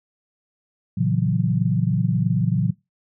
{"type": "chord", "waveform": "sine", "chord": "F# dominant seventh", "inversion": "first", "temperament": "just", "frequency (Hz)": [115.62, 138.75, 166.5, 185], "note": ["A#2", "C#3", "E3", "F#3"], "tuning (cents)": [-14, 2, 18, 0], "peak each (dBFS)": -23, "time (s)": [0.97, 2.71], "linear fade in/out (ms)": 10, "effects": ["noise-tail reverb RT60 0.2 s tail -20 dB re dry"]}